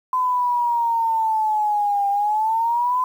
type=exponential two-way sweep; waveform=sine; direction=down then up; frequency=1021 to 798 to 1021 Hz; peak=-17 dBFS; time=0.13-3.04 s; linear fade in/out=2 ms; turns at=2.09 s; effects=8-bit